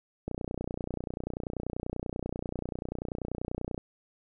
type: click train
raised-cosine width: 2 ms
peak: -20 dBFS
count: 107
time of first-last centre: 0.28-3.778 s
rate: 30.3 Hz
effects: none